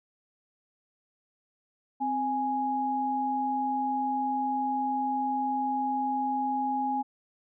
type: tone pair together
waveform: sine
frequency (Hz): 261.6 / 830.5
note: C4 / G#5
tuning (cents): 0 / 0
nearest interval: octave + minor sixth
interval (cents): 2000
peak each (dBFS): -32 / -27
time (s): 2-7.03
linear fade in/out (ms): 20
effects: none